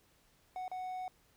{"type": "tone with dropouts", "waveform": "triangle", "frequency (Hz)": 740, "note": "F#5", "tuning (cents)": 0, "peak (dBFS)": -36, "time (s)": [0.56, 1.08], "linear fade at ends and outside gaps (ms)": 1, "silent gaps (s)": [0.68, 0.715], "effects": ["pink hiss -69 dBFS RMS until 1.36 s"]}